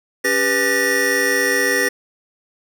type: tone cluster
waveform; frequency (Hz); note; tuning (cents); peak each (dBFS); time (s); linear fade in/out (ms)
square; 280 / 398.1 / 494.8 / 1790 / 1915; C#4 / G4 / B4 / A6 / A#6; +18 / +27 / +3 / +29 / +46; -28 / -24 / -23 / -22 / -20; 0.24-1.89; 10
effects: none